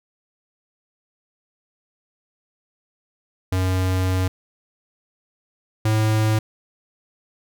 square tone pair in turn, 92.9 / 108.87 Hz, F#2 / A2, +7 / -18 cents, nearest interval minor third, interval 275 cents, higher second, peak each -19 / -17 dBFS, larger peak second, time 3.52-4.28 / 5.85-6.39 s, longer first, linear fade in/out 5 ms, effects none

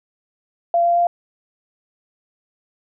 sine tone with pitch steps, 686 / 690.4 / 694.8 Hz, F5 / F5 / F5, -31 / -20 / -9 cents, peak -13 dBFS, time 0.74-1.07 s, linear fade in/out 2 ms, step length 110 ms, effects none

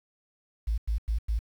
sine tone bursts, 55 Hz, A1, in tune, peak -24 dBFS, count 4, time 0.67-1.392 s, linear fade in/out 10 ms, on 110 ms, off 94 ms, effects 9-bit

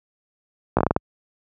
slowing click train, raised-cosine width 1 ms, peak -3 dBFS, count 7, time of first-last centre 0.77-0.964 s, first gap 16 ms, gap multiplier 1.28, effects high-pass 60 Hz 12 dB/octave

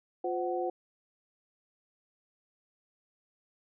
sine tone cluster, 353.8 / 516 / 745 Hz, F4 / C5 / F#5, +23 / -24 / +12 cents, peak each -33 / -35 / -34 dBFS, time 0.24-0.7 s, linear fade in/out 5 ms, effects none

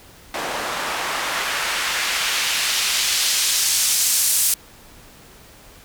white noise with band-pass filter sweep, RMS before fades -21 dBFS, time 0.34-4.54 s, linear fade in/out 2 ms, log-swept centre 670 to 9700 Hz, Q 0.83, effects pink hiss -46 dBFS RMS until 5.84 s

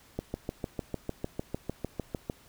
click train, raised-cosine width 2 ms, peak -18 dBFS, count 15, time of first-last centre 0.19-2.298 s, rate 6.64 Hz, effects pink hiss -58 dBFS RMS until 2.48 s

